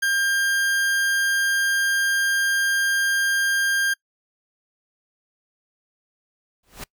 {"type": "tone", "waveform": "40% pulse", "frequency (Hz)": 1600, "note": "G6", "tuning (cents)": 35, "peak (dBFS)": -18, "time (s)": [0.02, 3.94], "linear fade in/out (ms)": 10}
{"type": "noise with exponential growth", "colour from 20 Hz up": "pink", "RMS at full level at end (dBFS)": -30, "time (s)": [6.63, 6.84], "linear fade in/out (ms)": 5, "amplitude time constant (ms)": 44}
{"effects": ["noise-tail reverb RT60 0.1 s tail -24 dB re dry"]}